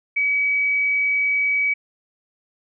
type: tone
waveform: sine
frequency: 2275 Hz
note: C#7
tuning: 44 cents sharp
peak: -17 dBFS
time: 0.16-1.74 s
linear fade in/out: 10 ms
effects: none